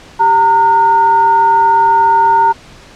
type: tone with frequency modulation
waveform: sine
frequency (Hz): 917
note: A#5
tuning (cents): -29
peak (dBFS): -6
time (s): 0.19-2.53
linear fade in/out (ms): 20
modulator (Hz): 524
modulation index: 0.35
effects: pink hiss -38 dBFS RMS until 2.95 s + low-pass 6000 Hz 12 dB/octave